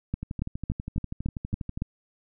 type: two click trains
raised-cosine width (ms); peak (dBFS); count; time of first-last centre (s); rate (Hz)
5; -15 / -20; 7 / 20; 0.14-1.821 / 0.23-1.775; 3.57 / 12.3
effects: none